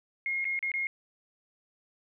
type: tone with dropouts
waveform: sine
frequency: 2147 Hz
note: C7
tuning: 44 cents sharp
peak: -28 dBFS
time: 0.26-0.87 s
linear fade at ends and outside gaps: 1 ms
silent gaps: 0.444-0.452 / 0.591-0.627 / 0.717-0.739 s
effects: none